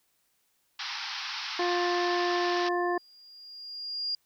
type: band-pass noise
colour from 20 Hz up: white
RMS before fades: -36 dBFS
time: 0.79-2.69 s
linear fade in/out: 5 ms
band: 790 to 5500 Hz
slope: 96 dB/octave
type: harmonic tone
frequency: 352.6 Hz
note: F4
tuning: 17 cents sharp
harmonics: 1 / 2 / 3 / 5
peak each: -28 / -31 / -33 / -35 dBFS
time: 1.59-2.98 s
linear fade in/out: 5 ms
type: tone with exponential growth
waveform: sine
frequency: 4823 Hz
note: D8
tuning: 45 cents sharp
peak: -27 dBFS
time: 2.58-4.15 s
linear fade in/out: 2 ms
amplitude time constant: 340 ms
effects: white hiss -72 dBFS RMS until 4.25 s